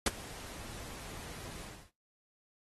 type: noise with ADSR envelope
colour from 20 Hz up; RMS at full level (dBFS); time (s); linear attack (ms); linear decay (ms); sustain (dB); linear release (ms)
pink; -23; 0.06-1.91; 5; 23; -24; 300
effects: noise-tail reverb RT60 0.2 s tail -17 dB re dry + AAC 32 kbps